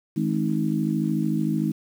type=harmonic tone with a mistuned harmonic; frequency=53.4 Hz; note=G#1; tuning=49 cents sharp; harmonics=3 / 4 / 5 / 6; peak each=-26 / -25 / -30 / -27 dBFS; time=0.16-1.72 s; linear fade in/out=10 ms; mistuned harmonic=6; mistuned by=-30 cents; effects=8-bit